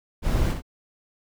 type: noise with echo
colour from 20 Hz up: brown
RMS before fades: -21 dBFS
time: 0.22-0.56 s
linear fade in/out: 50 ms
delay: 62 ms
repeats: 1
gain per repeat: -6 dB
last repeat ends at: 0.622 s
effects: none